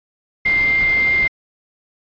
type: tone in noise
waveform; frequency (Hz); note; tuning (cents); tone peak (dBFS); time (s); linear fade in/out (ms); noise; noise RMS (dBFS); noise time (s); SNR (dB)
sine; 2099; C7; +5; -13; 0.45-1.28; 10; pink; -29; 0.45-1.28; +13
effects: resampled to 11025 Hz